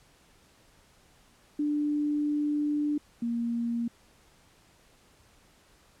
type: tone pair in turn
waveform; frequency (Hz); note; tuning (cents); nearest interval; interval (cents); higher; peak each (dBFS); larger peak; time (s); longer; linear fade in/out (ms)
sine; 295.5 / 234.5; D4 / A#3; +11 / +11; major third; 400; first; -25 / -27; first; 1.59-2.98 / 3.22-3.88; first; 5
effects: pink hiss -61 dBFS RMS until 6 s + low-pass 11000 Hz 12 dB/octave